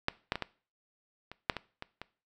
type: clicks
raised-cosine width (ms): 0.3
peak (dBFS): -11 / -12 / -18 / -16 / -27 / -9 / -19 / -23 / -24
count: 9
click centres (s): 0.084 / 0.321 / 0.356 / 0.423 / 1.316 / 1.498 / 1.567 / 1.824 / 2.016
effects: noise-tail reverb RT60 0.4 s tail -20 dB re dry